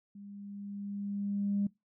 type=tone with level ramp; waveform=sine; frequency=201.5 Hz; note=G3; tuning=48 cents sharp; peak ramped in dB=-46 to -26 dBFS; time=0.15-1.67 s; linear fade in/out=5 ms; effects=noise-tail reverb RT60 0.2 s tail -23 dB re dry + tanh soft clip ceiling -22 dBFS

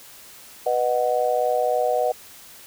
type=chord; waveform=sine; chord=B major; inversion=none; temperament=just; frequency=493.9 / 617.4 / 740.8 Hz; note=B4 / D#5 / F#5; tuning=0 / -14 / +2 cents; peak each=-23 dBFS; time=0.66-2.12 s; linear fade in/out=5 ms; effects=white hiss -45 dBFS RMS until 2.66 s

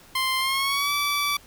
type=tone with pitch glide; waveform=15% pulse; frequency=1046.5 to 1154.5 Hz; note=C6 to D6; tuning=0 to -30 cents; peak=-16 dBFS; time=0.15-1.37 s; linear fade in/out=5 ms; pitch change=+170 cents; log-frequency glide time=0.38-0.92 s; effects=pink hiss -51 dBFS RMS until 1.46 s

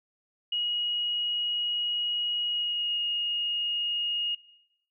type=tone with pitch glide; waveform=sine; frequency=2895 to 2863 Hz; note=F#7 to F7; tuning=-38 to +42 cents; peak=-26 dBFS; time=0.52-4.35 s; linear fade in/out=5 ms; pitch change=-20 cents; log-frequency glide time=2.47-3.01 s; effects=noise-tail reverb RT60 0.9 s tail -21 dB re dry

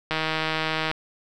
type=click train; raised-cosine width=0.3 ms; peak=-9 dBFS; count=128; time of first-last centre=0.11-0.914 s; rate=158 Hz; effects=none

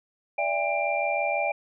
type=tone cluster; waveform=sine; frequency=584 / 670 / 807 / 2372 Hz; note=D5 / E5 / G#5 / D7; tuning=-10 / +28 / -50 / +17 cents; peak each=-29 dBFS; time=0.38-1.52 s; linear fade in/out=5 ms; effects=none

